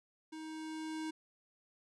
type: tone with level ramp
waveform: square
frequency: 315.1 Hz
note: D#4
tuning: 22 cents sharp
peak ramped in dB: -45 to -38 dBFS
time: 0.32-1.11 s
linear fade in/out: 10 ms
effects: resampled to 22050 Hz